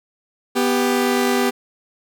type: tone pair together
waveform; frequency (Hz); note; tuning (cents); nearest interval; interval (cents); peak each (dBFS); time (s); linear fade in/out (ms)
sawtooth; 246.9 / 394.9; B3 / G4; 0 / +13; minor sixth; 813; -15; 0.55-1.51; 20
effects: none